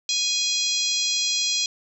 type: harmonic tone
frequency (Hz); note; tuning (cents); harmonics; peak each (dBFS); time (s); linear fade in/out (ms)
828; G#5; -5; 3 / 4 / 5 / 6 / 7 / 8 / 9; -32 / -27 / -26 / -30 / -28 / -32 / -33; 0.09-1.66; 2
effects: 9-bit